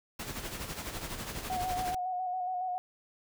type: noise with tremolo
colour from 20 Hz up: pink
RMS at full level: -37 dBFS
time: 0.19-1.95 s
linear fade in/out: 5 ms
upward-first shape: sine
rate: 12 Hz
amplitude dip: 55%
type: tone with vibrato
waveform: sine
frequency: 733 Hz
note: F#5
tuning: 16 cents flat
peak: -31 dBFS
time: 1.5-2.78 s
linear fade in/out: 0 ms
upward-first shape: square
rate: 7.2 Hz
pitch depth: 27 cents each way
effects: none